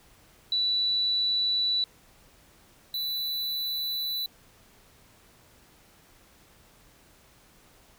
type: tone pair in turn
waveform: sine / square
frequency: 3954 / 3974 Hz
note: B7 / B7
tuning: +1 / +10 cents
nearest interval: unison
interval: 9 cents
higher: second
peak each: -23 / -29 dBFS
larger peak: first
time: 0.52-1.84 / 2.94-4.26 s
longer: neither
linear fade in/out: 2 ms
effects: pink hiss -58 dBFS RMS until 7.98 s